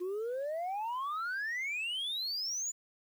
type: exponential sweep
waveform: sine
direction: up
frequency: 349.2 to 7100 Hz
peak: -31 dBFS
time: 0-2.72 s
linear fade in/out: 20 ms
effects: tanh soft clip ceiling -32 dBFS + 10-bit